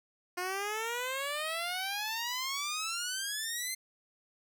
10% pulse exponential sweep, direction up, 354 to 2093 Hz, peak -25 dBFS, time 0.37-3.75 s, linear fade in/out 10 ms, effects none

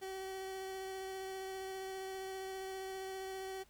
30% pulse tone with vibrato, 381.6 Hz, G4, 47 cents flat, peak -39 dBFS, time 0.01-3.64 s, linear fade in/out 20 ms, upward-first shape sine, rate 15 Hz, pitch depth 10 cents each way, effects added 50 Hz sine -68 dBFS peak until 3.69 s + pink hiss -68 dBFS RMS until 3.69 s

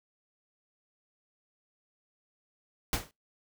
pink noise with exponential decay, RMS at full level -26 dBFS, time 2.93-3.11 s, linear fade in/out 1 ms, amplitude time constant 39 ms, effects noise-tail reverb RT60 0.2 s tail -24 dB re dry

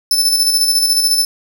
sawtooth tone with tremolo, 5274 Hz, E8, in tune, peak -7 dBFS, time 0.11-1.25 s, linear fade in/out 2 ms, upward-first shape square, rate 14 Hz, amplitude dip 40%, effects none

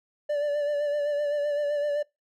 triangle tone with vibrato, 584 Hz, D5, 10 cents flat, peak -22 dBFS, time 0.29-2.03 s, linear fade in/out 10 ms, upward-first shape sine, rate 7.8 Hz, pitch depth 32 cents each way, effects noise-tail reverb RT60 0.2 s tail -23 dB re dry

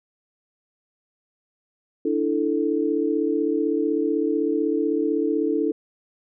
sine chord, D suspended second, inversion none, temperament equal, 293.7 / 329.6 / 440 Hz, D4 / E4 / A4, 0 / 0 / 0 cents, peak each -24 dBFS, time 2.05-5.72 s, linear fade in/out 5 ms, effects none

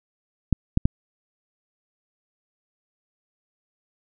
clicks, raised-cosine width 5 ms, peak -5 dBFS, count 3, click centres 0.527 / 0.774 / 0.855 s, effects none

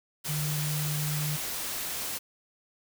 sine tone in noise, 150 Hz, D3, 37 cents sharp, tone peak -29 dBFS, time 0.28-1.37 s, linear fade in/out 20 ms, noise white, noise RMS -34 dBFS, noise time 0.24-2.19 s, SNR +2 dB, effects none

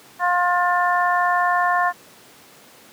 harmonic tone, 354.7 Hz, F4, 27 cents sharp, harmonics 2 / 3 / 4 / 5, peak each -20 / -20 / -27 / -23 dBFS, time 0.19-1.93 s, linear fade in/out 50 ms, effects pink hiss -47 dBFS RMS until 2.92 s + high-pass 200 Hz 12 dB/octave

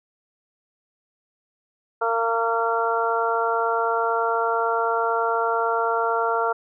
harmonic tone, 229 Hz, A#3, 31 cents flat, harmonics 2 / 3 / 4 / 5 / 6, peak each -25 / -26 / -26 / -30 / -25 dBFS, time 2.01-6.53 s, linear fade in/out 10 ms, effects none

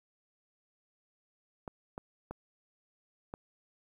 clicks, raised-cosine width 1 ms, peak -26 dBFS, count 4, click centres 1.678 / 1.979 / 2.31 / 3.339 s, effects 10-bit

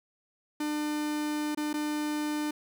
45% pulse tone with dropouts, 300 Hz, D4, 37 cents sharp, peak -29 dBFS, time 0.6-2.51 s, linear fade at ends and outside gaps 5 ms, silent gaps 1.549-1.573 / 1.731-1.739 s, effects 10-bit

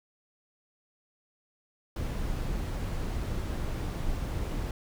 brown noise, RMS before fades -32 dBFS, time 1.96-4.71 s, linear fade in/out 2 ms, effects none

